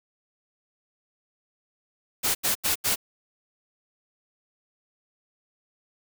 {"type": "noise bursts", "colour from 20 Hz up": "white", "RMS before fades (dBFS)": -24, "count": 4, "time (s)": [2.23, 2.959], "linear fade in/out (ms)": 20, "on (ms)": 120, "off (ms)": 83, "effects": []}